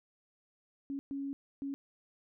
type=tone bursts at uneven times; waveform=sine; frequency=277.2 Hz; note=C#4; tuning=in tune; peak=-35 dBFS; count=3; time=0.9-0.99 / 1.11-1.33 / 1.62-1.74 s; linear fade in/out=0 ms; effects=none